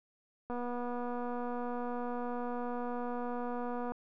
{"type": "click train", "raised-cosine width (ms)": 1, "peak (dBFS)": -26, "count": 832, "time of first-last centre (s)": [0.5, 3.92], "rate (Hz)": 243, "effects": []}